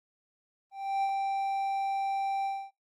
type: tone with ADSR envelope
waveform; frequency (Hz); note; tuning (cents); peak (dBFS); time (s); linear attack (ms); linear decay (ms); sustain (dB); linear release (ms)
triangle; 784; G5; 0; -23; 0.71-2.71; 320; 52; -3; 260
effects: noise-tail reverb RT60 0.2 s tail -18 dB re dry + Opus 32 kbps